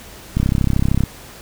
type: click train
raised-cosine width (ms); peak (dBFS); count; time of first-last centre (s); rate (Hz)
5; -4; 23; 0.37-1.037; 33
effects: pink hiss -39 dBFS RMS until 1.41 s